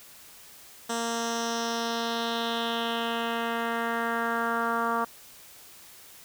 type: tone with low-pass filter sweep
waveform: 10% pulse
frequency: 231.5 Hz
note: A#3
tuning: 12 cents flat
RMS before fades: -29 dBFS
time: 0.89-5.05 s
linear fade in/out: 10 ms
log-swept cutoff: 7700 to 1200 Hz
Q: 2.8
effects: white hiss -50 dBFS RMS until 6.24 s